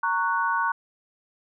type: chord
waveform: sine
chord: F# major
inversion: first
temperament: just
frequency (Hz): 925 / 1110 / 1480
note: A#5 / C#6 / F#6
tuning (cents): -14 / +2 / 0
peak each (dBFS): -26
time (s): 0.03-0.72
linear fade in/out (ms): 5
effects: none